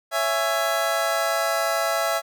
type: chord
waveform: 25% pulse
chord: C# minor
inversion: none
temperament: just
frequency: 554.4 / 665.2 / 831.5 Hz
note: C#5 / E5 / G#5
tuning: 0 / +16 / +2 cents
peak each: -25 / -19 / -25 dBFS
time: 0.11-2.22 s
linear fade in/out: 50 ms
effects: none